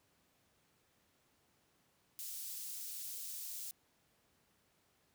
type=high-pass noise; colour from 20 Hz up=white; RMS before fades=-45 dBFS; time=2.19-3.71 s; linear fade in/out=0 ms; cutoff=5200 Hz; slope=12 dB/octave; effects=pink hiss -74 dBFS RMS until 5.14 s + high-pass 80 Hz 12 dB/octave